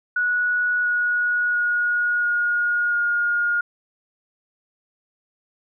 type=tone with pitch steps; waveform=sine; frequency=1465 / 1454.9 / 1444.8 / 1434.9 / 1424.9 Hz; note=F#6 / F#6 / F#6 / F6 / F6; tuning=-18 / -30 / -42 / +46 / +34 cents; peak=-18 dBFS; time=0.16-3.61 s; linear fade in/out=5 ms; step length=690 ms; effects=none